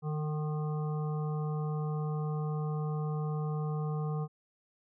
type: harmonic tone with a mistuned harmonic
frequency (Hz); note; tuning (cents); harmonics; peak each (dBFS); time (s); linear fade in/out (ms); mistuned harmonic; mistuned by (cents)
152.7; D#3; -32; 1 / 3 / 5 / 7 / 8; -31 / -41 / -45 / -48 / -49; 0.02-4.28; 50; 3; -20
effects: none